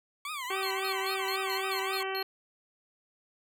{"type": "tone with vibrato", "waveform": "20% pulse", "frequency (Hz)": 1108.7, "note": "C#6", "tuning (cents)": 0, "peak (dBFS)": -30, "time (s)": [0.25, 2.03], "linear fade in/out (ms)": 2, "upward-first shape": "triangle", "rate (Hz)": 3.7, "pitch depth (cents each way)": 240}
{"type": "harmonic tone", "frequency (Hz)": 383.9, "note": "G4", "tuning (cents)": -36, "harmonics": [1, 2, 3, 4, 5, 6, 7, 8], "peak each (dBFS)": [-35, -38, -40, -41, -42, -43, -43, -44], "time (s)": [0.5, 2.23], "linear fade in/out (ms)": 5}
{"type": "tone bursts", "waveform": "square", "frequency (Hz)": 4273, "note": "C8", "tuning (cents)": 36, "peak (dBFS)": -36, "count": 8, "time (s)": [0.63, 2.226], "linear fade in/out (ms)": 0, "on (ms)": 77, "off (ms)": 140}
{"effects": []}